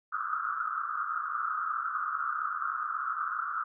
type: band-pass noise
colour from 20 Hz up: pink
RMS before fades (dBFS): -33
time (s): 0.12-3.64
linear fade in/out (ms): 10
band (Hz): 1200 to 1400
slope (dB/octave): 96
effects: none